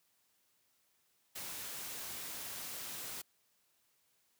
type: noise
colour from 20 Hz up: white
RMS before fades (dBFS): -44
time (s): 1.35-3.22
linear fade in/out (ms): 10
effects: white hiss -75 dBFS RMS until 4.39 s + high-pass 60 Hz 12 dB/octave